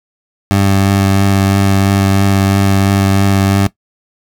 20% pulse tone with vibrato, 98 Hz, G2, in tune, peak -4 dBFS, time 0.51-3.67 s, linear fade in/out 0 ms, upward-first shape triangle, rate 3 Hz, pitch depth 16 cents each way, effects noise-tail reverb RT60 0.1 s tail -17 dB re dry

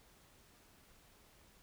silence, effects pink hiss -65 dBFS RMS until 1.62 s

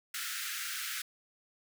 pink high-pass noise, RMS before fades -38 dBFS, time 0.14-1.02 s, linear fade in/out 5 ms, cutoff 1300 Hz, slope 96 dB/octave, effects none

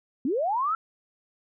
sine linear sweep, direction up, 231.8 to 1358 Hz, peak -23 dBFS, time 0.25-0.75 s, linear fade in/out 2 ms, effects none

